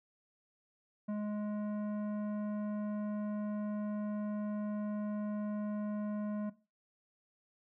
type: tone with tanh clipping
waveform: sine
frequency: 209.2 Hz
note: G#3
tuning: 13 cents sharp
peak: -36 dBFS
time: 1.08-6.5 s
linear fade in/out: 10 ms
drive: 12 dB
effects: noise-tail reverb RT60 0.3 s tail -17 dB re dry